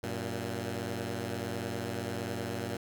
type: tone pair together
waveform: 10% pulse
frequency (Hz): 95.08 / 116.54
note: F#2 / A#2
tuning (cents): +48 / 0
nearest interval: major third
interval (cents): 352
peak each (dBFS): -29 / -28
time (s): 0.03-2.77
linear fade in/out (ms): 5
effects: none